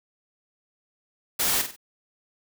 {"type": "noise with echo", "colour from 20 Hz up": "white", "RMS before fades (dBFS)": -24, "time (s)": [1.39, 1.62], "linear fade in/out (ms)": 10, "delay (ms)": 48, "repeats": 3, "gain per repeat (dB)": -8, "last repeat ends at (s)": 1.764, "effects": []}